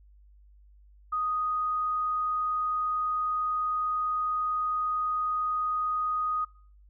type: tone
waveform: sine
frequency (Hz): 1244.5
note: D#6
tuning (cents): 0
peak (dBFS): -26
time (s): 1.12-6.45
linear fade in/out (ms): 10
effects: noise-tail reverb RT60 0.5 s tail -24 dB re dry + added 50 Hz sine -53 dBFS peak until 6.89 s